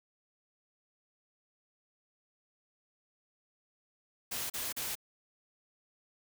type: noise bursts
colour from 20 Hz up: white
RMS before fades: -37 dBFS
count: 3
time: 4.31-4.954 s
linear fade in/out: 10 ms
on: 190 ms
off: 37 ms
effects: none